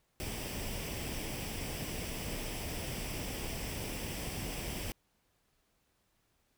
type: noise with comb filter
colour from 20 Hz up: pink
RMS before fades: -39 dBFS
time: 0.2-4.92 s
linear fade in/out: 0 ms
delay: 0.37 ms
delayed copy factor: +0.55
effects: pink hiss -75 dBFS RMS until 6.57 s